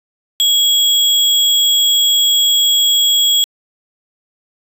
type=tone with sample-and-hold; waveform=sine; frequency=3322 Hz; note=G#7; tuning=in tune; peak=-9 dBFS; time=0.4-3.44 s; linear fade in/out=0 ms; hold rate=11025 Hz; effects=resampled to 32000 Hz